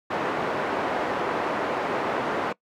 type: band-pass noise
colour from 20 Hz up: pink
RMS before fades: -27 dBFS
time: 0.1-2.53 s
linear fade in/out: 10 ms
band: 350 to 1400 Hz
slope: 12 dB/octave
effects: noise-tail reverb RT60 0.1 s tail -22 dB re dry